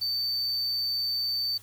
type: tone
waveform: triangle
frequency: 4562 Hz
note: C#8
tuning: 49 cents sharp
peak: -25 dBFS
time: 0.01-1.58 s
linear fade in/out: 10 ms
effects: added 103 Hz sine -55 dBFS peak until 1.62 s + white hiss -54 dBFS RMS until 1.62 s